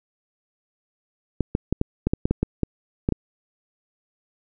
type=clicks; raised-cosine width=3 ms; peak=-7 dBFS; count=12; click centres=1.407 / 1.551 / 1.726 / 1.814 / 2.07 / 2.135 / 2.255 / 2.31 / 2.43 / 2.633 / 3.089 / 3.123 s; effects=none